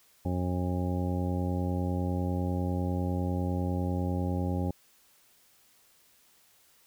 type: harmonic tone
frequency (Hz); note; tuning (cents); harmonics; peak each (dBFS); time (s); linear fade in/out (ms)
90; F#2; -47; 1 / 2 / 3 / 4 / 5 / 6 / 7 / 9; -30 / -33 / -35 / -40 / -45 / -40 / -48 / -41; 0.25-4.71; 5
effects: white hiss -63 dBFS RMS until 6.86 s